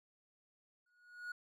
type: tone with exponential growth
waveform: triangle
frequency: 1452 Hz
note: F#6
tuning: 33 cents flat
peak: -37 dBFS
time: 0.86-1.32 s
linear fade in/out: 5 ms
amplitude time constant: 100 ms
effects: none